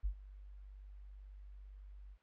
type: tone with ADSR envelope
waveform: sine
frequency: 48.98 Hz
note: G1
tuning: 1 cent flat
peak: -31 dBFS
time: 0.03-2.18 s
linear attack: 25 ms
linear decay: 82 ms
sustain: -19 dB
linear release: 59 ms
effects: white hiss -72 dBFS RMS until 2.22 s + low-pass 2000 Hz 12 dB/octave